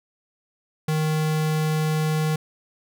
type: tone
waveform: square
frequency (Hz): 155.56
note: D#3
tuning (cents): 0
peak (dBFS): -21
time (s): 0.88-2.36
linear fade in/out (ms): 5
effects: none